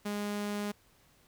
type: tone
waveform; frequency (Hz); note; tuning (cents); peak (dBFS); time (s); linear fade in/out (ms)
sawtooth; 206.1; G#3; -13; -29; 0.05-0.72; 10
effects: pink hiss -65 dBFS RMS until 1.27 s